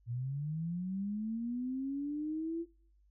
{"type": "linear sweep", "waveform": "sine", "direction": "up", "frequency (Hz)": [114.8, 340], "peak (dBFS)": -34, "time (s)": [0.06, 2.66], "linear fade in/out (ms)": 50, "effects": ["noise-tail reverb RT60 0.6 s tail -25 dB re dry", "added 50 Hz sine -64 dBFS peak until 3.1 s"]}